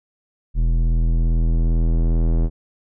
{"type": "tone with low-pass filter sweep", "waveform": "square", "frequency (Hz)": 41.2, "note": "E1", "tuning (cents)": 0, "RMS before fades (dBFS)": -17, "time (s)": [0.54, 2.5], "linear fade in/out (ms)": 50, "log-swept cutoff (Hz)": [150, 450], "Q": 0.73, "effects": []}